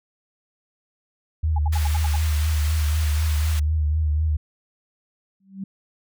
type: tone with vibrato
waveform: sine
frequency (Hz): 76.8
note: D#2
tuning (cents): -22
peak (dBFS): -18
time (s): 1.43-4.37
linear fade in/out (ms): 10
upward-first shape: triangle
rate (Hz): 4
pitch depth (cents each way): 65
type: tone bursts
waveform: sine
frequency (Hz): 830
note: G#5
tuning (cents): -1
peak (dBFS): -27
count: 7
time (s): 1.56-2.161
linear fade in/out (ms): 5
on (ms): 25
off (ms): 71
type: high-pass noise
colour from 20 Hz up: pink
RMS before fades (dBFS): -35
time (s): 1.72-3.6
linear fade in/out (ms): 10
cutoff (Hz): 1200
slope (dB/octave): 12
type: tone with exponential growth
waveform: sine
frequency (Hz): 193.6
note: G3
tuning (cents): -21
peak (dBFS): -25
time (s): 5.4-5.64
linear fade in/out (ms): 5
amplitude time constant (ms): 52
effects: none